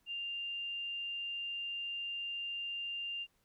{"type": "tone", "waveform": "sine", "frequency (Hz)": 2794, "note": "F7", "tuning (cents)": 0, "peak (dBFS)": -37, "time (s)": [0.06, 3.27], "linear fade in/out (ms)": 50, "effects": ["pink hiss -75 dBFS RMS until 3.44 s"]}